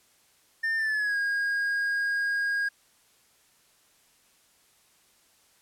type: tone with pitch glide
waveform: triangle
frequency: 1800 to 1631.6 Hz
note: A6 to G#6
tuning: +39 to -31 cents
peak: -23 dBFS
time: 0.63-2.69 s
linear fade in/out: 10 ms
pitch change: -170 cents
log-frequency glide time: 0.77-1.17 s
effects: white hiss -63 dBFS RMS until 5.61 s + low-pass 12000 Hz 12 dB/octave